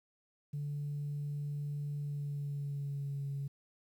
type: tone with pitch glide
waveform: sine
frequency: 145.3 to 139.62 Hz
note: D3 to C#3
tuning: -18 to +13 cents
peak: -34 dBFS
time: 0.53-3.48 s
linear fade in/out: 10 ms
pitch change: -69 cents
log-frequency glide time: 1.97-3.28 s
effects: tanh soft clip ceiling -32 dBFS + 11-bit